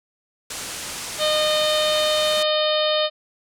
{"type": "low-pass noise", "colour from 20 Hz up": "white", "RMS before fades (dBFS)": -32, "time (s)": [0.5, 2.43], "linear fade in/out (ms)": 5, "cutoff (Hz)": 9700, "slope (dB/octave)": 24}
{"type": "harmonic tone", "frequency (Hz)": 612, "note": "D#5", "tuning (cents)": -29, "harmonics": [1, 2, 3, 4, 5, 6, 7, 8], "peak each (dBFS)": [-20, -28, -33, -34, -26, -25, -31, -38], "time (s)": [1.18, 3.1], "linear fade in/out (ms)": 50}
{"effects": []}